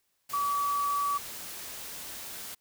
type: tone in noise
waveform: sine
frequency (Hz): 1144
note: D6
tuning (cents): -46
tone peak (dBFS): -26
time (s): 0.33-1.18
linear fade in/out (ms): 10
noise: white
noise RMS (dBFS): -41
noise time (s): 0.29-2.55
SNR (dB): +12
effects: white hiss -75 dBFS RMS until 2.6 s